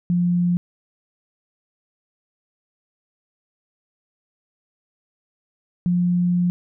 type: tone pair in turn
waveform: sine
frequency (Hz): 175.6 / 176.82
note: F3 / F3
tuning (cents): +10 / +22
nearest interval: unison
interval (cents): 12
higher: second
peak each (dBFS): -16 / -16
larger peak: neither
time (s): 0.1-0.57 / 5.86-6.5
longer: second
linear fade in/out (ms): 0
effects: none